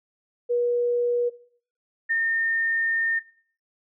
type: tone pair in turn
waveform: sine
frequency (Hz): 482.3 / 1820.9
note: B4 / A#6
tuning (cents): -41 / -41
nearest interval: octave + major seventh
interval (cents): 2300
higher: second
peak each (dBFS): -20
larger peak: neither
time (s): 0.49-1.3 / 2.09-3.2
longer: second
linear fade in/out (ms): 20
effects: noise-tail reverb RT60 0.5 s tail -18 dB re dry